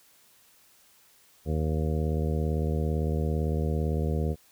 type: harmonic tone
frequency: 77.78 Hz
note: D#2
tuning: in tune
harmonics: 1 / 2 / 3 / 4 / 5 / 6 / 7 / 9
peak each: -27 / -30 / -35 / -41 / -37 / -36 / -40 / -44 dBFS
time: 1.45-4.36 s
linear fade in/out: 50 ms
effects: white hiss -60 dBFS RMS until 4.51 s